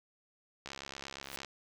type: click train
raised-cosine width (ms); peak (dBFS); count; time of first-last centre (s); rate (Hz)
0.2; -25; 55; 0.66-1.447; 68.6
type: noise with exponential growth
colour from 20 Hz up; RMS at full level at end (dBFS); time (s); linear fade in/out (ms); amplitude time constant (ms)
white; -40; 1.23-1.36; 0; 28
effects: none